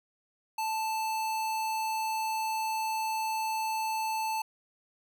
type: tone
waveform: square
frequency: 880 Hz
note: A5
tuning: in tune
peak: -30 dBFS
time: 0.58-4.42 s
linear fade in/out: 5 ms
effects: none